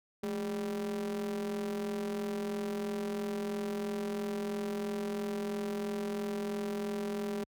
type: ring-modulated tone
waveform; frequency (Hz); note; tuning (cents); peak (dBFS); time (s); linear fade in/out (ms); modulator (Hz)
square; 96.5; G2; -27; -31; 0.23-7.44; 5; 311
effects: high-pass 60 Hz 12 dB/octave